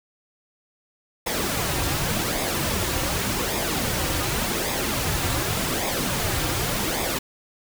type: noise with flanger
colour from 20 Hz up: pink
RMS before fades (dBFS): -25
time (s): 1.26-7.19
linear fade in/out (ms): 10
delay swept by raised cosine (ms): 0.68 to 4.78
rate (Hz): 0.87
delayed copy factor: -0.55
effects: none